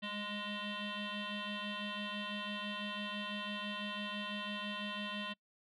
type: tone with frequency modulation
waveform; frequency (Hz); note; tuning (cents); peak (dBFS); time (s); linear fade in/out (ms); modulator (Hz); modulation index
sine; 1452; F#6; -33; -37; 0.02-5.34; 20; 414; 5
effects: noise-tail reverb RT60 0.1 s tail -26 dB re dry + tanh soft clip ceiling -34 dBFS